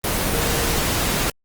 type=tone in noise; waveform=sine; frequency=466.2 Hz; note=A#4; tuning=in tune; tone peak=-29 dBFS; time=0.32-0.77 s; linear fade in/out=2 ms; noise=pink; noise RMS=-21 dBFS; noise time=0.04-1.3 s; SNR=-11 dB; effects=Opus 24 kbps